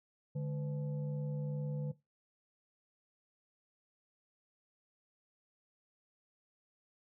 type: tone with frequency modulation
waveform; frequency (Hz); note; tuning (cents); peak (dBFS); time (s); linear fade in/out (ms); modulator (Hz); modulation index
sine; 146.8; D3; 0; -34; 0.35-1.92; 10; 356; 0.5
effects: noise-tail reverb RT60 0.2 s tail -17 dB re dry